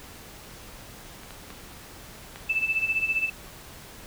clicks, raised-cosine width 0.3 ms, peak -27 / -26 / -25 / -23 dBFS, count 4, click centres 1.234 / 1.307 / 1.504 / 2.359 s
sine tone with tremolo, 2637 Hz, E7, in tune, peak -20 dBFS, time 2.49-3.3 s, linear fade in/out 10 ms, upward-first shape sine, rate 15 Hz, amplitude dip 75%
effects pink hiss -45 dBFS RMS until 4.06 s

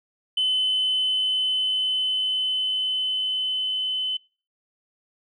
sine tone with level ramp, 3034 Hz, F#7, 43 cents sharp, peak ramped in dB -18 to -23 dBFS, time 0.37-4.17 s, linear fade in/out 5 ms, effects noise-tail reverb RT60 0.4 s tail -25 dB re dry + tanh soft clip ceiling -16 dBFS

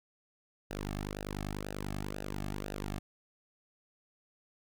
sawtooth tone with flanger, 50.2 Hz, G1, 42 cents sharp, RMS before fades -39 dBFS, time 0.7-2.99 s, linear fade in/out 10 ms, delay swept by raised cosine 0.9 to 2.1 ms, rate 2 Hz, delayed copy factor -0.85, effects none

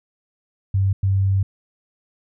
sine tone bursts at uneven times, 97 Hz, G2, 18 cents flat, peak -15 dBFS, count 2, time 0.74-0.93 / 1.03-1.43 s, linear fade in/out 5 ms, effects none

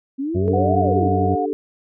sine exponential two-way sweep, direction up then down, 260 to 740 to 260 Hz, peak -21 dBFS, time 0.18-1.1 s, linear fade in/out 20 ms, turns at 0.79 s
harmonic tone, 94.1 Hz, F#2, 30 cents sharp, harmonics 1 / 2 / 3 / 4 / 5 / 6 / 7, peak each -20 / -24 / -29 / -40 / -38 / -40 / -35 dBFS, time 0.34-1.36 s, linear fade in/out 20 ms
sine chord, D suspended fourth, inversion none, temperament just, 293.7 / 391.6 / 440.5 Hz, D4 / G4 / A4, 0 / -2 / +2 cents, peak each -25 / -25 / -24 dBFS, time 0.48-1.53 s, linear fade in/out 0 ms
sine tone with pitch glide, 730 to 722.9 Hz, F#5 to F#5, -24 to -40 cents, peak -21 dBFS, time 0.53-1.46 s, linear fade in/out 10 ms, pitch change -16 cents, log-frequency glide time 0.73-0.94 s
effects none

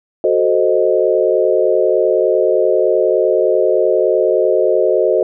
sine chord, F# diminished seventh, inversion none, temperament equal, 370 / 440 / 523.3 / 622.3 Hz, F#4 / A4 / C5 / Eb5, 0 / 0 / 0 / 0 cents, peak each -16 dBFS, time 0.24-5.23 s, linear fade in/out 2 ms, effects none

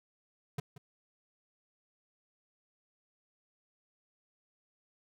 square tone with echo, 141.7 Hz, C#3, 38 cents sharp, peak -33 dBFS, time 0.58-0.6 s, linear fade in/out 5 ms, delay 180 ms, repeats 1, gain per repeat -15 dB, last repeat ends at 0.78 s, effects none

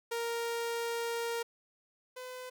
sawtooth tone pair in turn, 466.2 / 506.2 Hz, A#4 / B4, 0 / +43 cents, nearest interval minor second, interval 143 cents, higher second, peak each -29 / -38 dBFS, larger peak first, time 0.11-1.43 / 2.16-2.5 s, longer first, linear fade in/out 10 ms, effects none

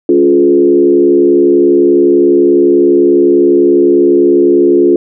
sine tone with frequency modulation, 352.5 Hz, F4, 16 cents sharp, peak -4 dBFS, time 0.09-4.96 s, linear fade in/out 2 ms, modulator 71.7 Hz, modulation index 1, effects none

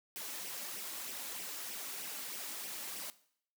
white noise with flanger, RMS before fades -43 dBFS, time 0.16-3.1 s, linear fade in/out 0 ms, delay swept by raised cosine 0.35 to 3.65 ms, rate 3.2 Hz, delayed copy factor +0.6, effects noise-tail reverb RT60 0.6 s tail -17 dB re dry + high-pass 200 Hz 12 dB/octave

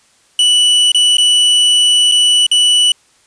45% pulse tone with dropouts, 2960 Hz, F#7, in tune, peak -7 dBFS, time 0.39-2.92 s, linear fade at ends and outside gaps 2 ms, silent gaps 0.919-0.946 / 1.17-1.182 / 2.115-2.12 / 2.466-2.514 s, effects white hiss -52 dBFS RMS until 3.26 s + resampled to 22050 Hz

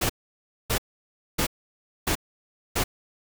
pink noise bursts, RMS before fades -24 dBFS, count 5, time 0.01-2.84 s, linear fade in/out 10 ms, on 86 ms, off 600 ms, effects none

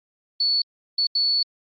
sine tone bursts at uneven times, 4435 Hz, C#8, in tune, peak -18 dBFS, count 3, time 0.4-0.62 / 0.98-1.07 / 1.15-1.43 s, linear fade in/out 5 ms, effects Opus 48 kbps

